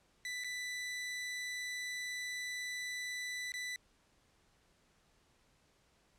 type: tone with dropouts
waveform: sawtooth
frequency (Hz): 1986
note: B6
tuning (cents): +9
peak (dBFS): -35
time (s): 0.25-3.76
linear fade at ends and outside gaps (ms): 1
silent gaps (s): 0.438-0.444 / 3.52-3.539
effects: pink hiss -71 dBFS RMS until 6.18 s + low-pass 9000 Hz 12 dB/octave